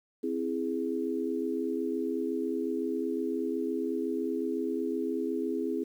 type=chord; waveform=sine; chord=C augmented; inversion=none; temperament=equal; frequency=261.6 / 329.6 / 415.3 Hz; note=C4 / E4 / G#4; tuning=0 / 0 / 0 cents; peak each=-33 dBFS; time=0.23-5.84 s; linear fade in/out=10 ms; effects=10-bit